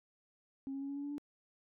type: tone with pitch steps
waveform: sine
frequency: 270.9 / 274 / 277.2 / 280.5 / 283.7 / 287 / 290.3 Hz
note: C#4 / C#4 / C#4 / C#4 / C#4 / D4 / D4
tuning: -40 / -20 / 0 / +21 / +40 / -40 / -20 cents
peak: -37 dBFS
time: 0.67-1.181 s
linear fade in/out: 0 ms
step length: 73 ms
effects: tanh soft clip ceiling -34 dBFS